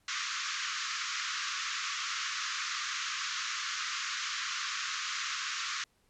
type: band-pass noise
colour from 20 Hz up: pink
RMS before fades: -36 dBFS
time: 0.08-5.84 s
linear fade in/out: 2 ms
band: 1100 to 7100 Hz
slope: 96 dB/octave
effects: pink hiss -71 dBFS RMS until 6.09 s + low-pass 12000 Hz 12 dB/octave